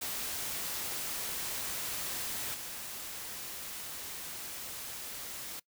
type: noise with level steps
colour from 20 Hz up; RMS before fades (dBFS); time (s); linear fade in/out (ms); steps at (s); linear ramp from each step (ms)
white; -37 / -42; 0.01-5.6; 10; 2.54; 5
effects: noise-tail reverb RT60 0.1 s tail -22 dB re dry